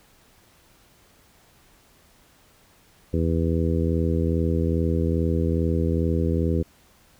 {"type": "harmonic tone", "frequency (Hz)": 82.41, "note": "E2", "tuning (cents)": 0, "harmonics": [1, 2, 3, 4, 5, 6], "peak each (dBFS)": [-23, -26, -28, -29, -30, -31], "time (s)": [3.13, 6.63], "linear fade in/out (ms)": 10, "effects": ["pink hiss -57 dBFS RMS until 7.19 s"]}